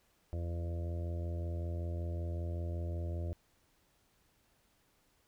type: harmonic tone with a mistuned harmonic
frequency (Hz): 85.3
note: F2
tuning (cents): -40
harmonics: 1 / 2 / 3 / 4 / 5 / 6 / 7 / 8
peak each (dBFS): -35 / -48 / -54 / -48 / -56 / -53 / -50 / -57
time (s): 0.33-3.33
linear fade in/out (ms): 0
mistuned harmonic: 1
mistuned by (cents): -27
effects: pink hiss -72 dBFS RMS until 5.27 s